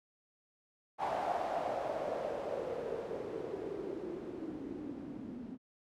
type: noise with low-pass filter sweep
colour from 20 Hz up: blue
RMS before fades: -39 dBFS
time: 0.98-5.58 s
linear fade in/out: 50 ms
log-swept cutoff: 800 to 240 Hz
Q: 4.8
effects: none